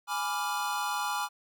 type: chord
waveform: square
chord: G# diminished seventh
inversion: none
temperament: equal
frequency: 830.6 / 987.8 / 1174.7 / 1396.9 Hz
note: G#5 / B5 / D6 / F6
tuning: 0 / 0 / 0 / 0 cents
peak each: -35 / -36 / -36 / -37 dBFS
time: 0.07-1.29 s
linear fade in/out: 50 ms
effects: none